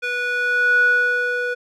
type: tone with band-pass filter sweep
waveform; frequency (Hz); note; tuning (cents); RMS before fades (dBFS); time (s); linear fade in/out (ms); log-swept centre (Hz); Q
square; 489.7; B4; -15; -19; 0.02-1.55; 20; 2000 to 1100; 6.1
effects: none